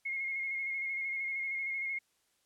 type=tone with vibrato; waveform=sine; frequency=2153 Hz; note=C7; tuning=49 cents sharp; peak=-33 dBFS; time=0.05-1.99 s; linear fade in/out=10 ms; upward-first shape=square; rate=13 Hz; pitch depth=22 cents each way; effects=white hiss -74 dBFS RMS until 2.45 s + low-pass 11000 Hz 12 dB/octave